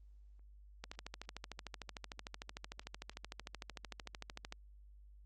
click train, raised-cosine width 0.2 ms, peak -27 dBFS, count 50, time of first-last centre 0.84-4.524 s, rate 13.3 Hz, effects added 50 Hz sine -56 dBFS peak until 5.25 s + Opus 24 kbps

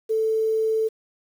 sine tone with quantisation, 441.2 Hz, A4, 5 cents sharp, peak -19 dBFS, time 0.09-0.89 s, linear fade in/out 20 ms, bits 8, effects none

